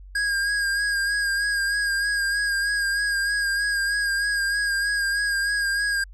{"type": "tone with vibrato", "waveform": "square", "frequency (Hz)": 1628, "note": "G#6", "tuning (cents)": -35, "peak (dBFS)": -22, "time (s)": [0.15, 6.04], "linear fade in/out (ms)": 5, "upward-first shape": "sine", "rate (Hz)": 3.2, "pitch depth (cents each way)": 31, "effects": ["added 47 Hz sine -40 dBFS peak until 6.13 s", "resampled to 24000 Hz"]}